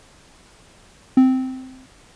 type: tone with exponential decay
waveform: triangle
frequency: 260 Hz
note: C4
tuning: 11 cents flat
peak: -5 dBFS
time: 1.17-1.86 s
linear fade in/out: 5 ms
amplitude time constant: 150 ms
effects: pink hiss -50 dBFS RMS until 2.15 s + resampled to 22050 Hz